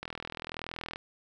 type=click train; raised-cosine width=0.3 ms; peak=-21 dBFS; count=39; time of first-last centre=0.03-0.959 s; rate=40.9 Hz; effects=none